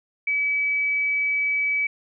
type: tone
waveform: sine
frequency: 2288 Hz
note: D7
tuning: 46 cents flat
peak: -20 dBFS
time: 0.27-1.87 s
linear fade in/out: 5 ms
effects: none